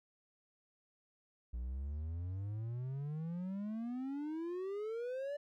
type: exponential sweep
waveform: triangle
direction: up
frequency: 57.7 to 589 Hz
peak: -36 dBFS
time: 1.53-5.37 s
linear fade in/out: 10 ms
effects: none